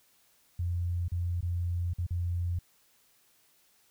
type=tone with dropouts; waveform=sine; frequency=87.31 Hz; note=F2; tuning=in tune; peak=-28 dBFS; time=0.59-2.59 s; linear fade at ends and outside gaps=5 ms; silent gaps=1.082-1.118 / 1.409-1.427 / 1.935-1.984 / 2.066-2.106 s; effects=white hiss -66 dBFS RMS until 3.9 s